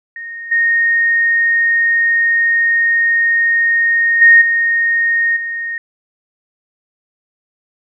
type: tone with level steps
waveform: sine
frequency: 1853 Hz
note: A#6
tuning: 11 cents flat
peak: -25 / -10 / -3 / -11 / -19 dBFS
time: 0.16-5.78 s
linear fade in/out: 2 ms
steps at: 0.51 / 4.21 / 4.41 / 5.36 s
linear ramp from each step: 10 ms
effects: none